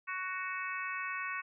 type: harmonic tone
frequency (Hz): 371.7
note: F#4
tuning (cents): +8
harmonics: 3 / 4 / 5 / 6 / 7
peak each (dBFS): -40 / -41 / -42 / -43 / -43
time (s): 0.07-1.42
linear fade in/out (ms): 20
effects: none